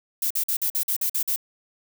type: noise bursts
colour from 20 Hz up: violet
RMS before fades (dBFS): -24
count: 9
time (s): 0.22-1.361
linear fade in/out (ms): 5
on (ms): 85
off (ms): 47
effects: none